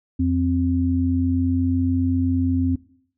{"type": "tone pair together", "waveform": "sine", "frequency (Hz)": [87.31, 261.6], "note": ["F2", "C4"], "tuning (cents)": [0, 0], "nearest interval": "octave + perfect fifth", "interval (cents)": 1900, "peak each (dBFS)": [-21, -19], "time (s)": [0.19, 2.76], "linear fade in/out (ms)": 10, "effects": ["noise-tail reverb RT60 0.6 s tail -20 dB re dry"]}